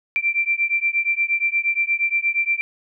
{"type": "beating tone pair", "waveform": "sine", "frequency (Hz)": [2349, 2357.5], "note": ["D7", "D7"], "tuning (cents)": [0, 6], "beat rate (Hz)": 8.5, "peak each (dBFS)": -21, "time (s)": [0.16, 2.61], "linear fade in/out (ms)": 0, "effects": []}